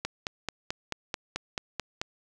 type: click train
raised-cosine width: 0.2 ms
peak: -13 dBFS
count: 10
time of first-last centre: 0.05-2.015 s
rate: 4.58 Hz
effects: none